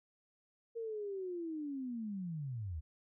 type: linear sweep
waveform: sine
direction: down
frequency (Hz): 466.2 to 70.9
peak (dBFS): -38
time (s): 0.75-2.81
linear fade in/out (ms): 20
effects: none